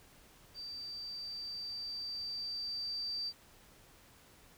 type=tone with level ramp; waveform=sine; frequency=4658 Hz; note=D8; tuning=15 cents flat; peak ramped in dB=-42 to -35 dBFS; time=0.54-3.33 s; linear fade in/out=50 ms; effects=pink hiss -61 dBFS RMS until 4.57 s